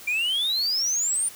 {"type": "exponential sweep", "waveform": "sine", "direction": "up", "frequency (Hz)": [2342, 9390], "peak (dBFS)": -19, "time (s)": [0.07, 1.29], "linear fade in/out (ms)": 10, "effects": ["tanh soft clip ceiling -21 dBFS", "white hiss -44 dBFS RMS until 1.35 s"]}